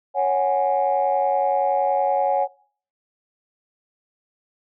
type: chord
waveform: sine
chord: C# suspended fourth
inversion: none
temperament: equal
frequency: 554.4 / 740 / 830.6 Hz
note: C#5 / F#5 / G#5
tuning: 0 / 0 / 0 cents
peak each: -21 dBFS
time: 0.14-2.48 s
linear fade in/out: 50 ms
effects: noise-tail reverb RT60 0.5 s tail -22 dB re dry + tanh soft clip ceiling -10 dBFS